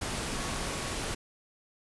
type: tone in noise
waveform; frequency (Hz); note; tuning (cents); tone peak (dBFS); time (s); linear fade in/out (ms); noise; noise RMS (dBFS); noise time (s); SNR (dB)
sine; 1112; C#6; +5; -45; 0.32-0.94; 10; pink; -34; 0.01-1.15; -14
effects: resampled to 24000 Hz